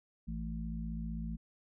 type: harmonic tone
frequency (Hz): 55.5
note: A1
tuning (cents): +16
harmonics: 1 / 3 / 4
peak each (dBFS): -39 / -41 / -42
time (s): 0.27-1.37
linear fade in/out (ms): 20
effects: none